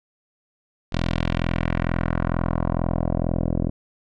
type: tone with low-pass filter sweep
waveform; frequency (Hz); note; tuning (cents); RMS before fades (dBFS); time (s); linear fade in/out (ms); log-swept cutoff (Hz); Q
10% pulse; 42.2; E1; +41; -23; 0.92-3.7; 10; 4300 to 430; 1.5
effects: none